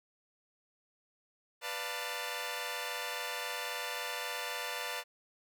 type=chord; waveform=10% pulse; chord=B half-diminished seventh; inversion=none; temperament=equal with one note detuned; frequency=493.9 / 587.3 / 698.5 / 892.8 Hz; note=B4 / D5 / F5 / A5; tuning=0 / 0 / 0 / +25 cents; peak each=-33 / -34 / -35 / -33 dBFS; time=1.61-5.04 s; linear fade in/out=50 ms; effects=none